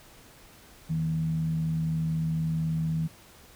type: tone with frequency modulation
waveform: sine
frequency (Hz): 160.3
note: E3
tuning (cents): -48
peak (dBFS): -25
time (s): 0.89-3.08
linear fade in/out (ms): 20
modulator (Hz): 76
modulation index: 0.31
effects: pink hiss -53 dBFS RMS until 3.55 s